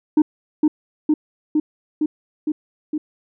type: tone with echo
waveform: sine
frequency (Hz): 304.9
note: D#4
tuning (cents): -35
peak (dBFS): -7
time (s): 0.17-0.22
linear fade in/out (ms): 5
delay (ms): 460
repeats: 6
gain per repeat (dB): -2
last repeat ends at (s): 2.98
effects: tanh soft clip ceiling -9 dBFS